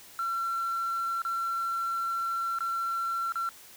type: tone with dropouts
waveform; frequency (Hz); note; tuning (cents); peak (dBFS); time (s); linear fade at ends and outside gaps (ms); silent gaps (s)
triangle; 1357; E6; +50; -25; 0.19-3.49; 1; 1.219-1.25 / 2.587-2.606 / 3.322-3.356
effects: tanh soft clip ceiling -24 dBFS + white hiss -51 dBFS RMS until 3.76 s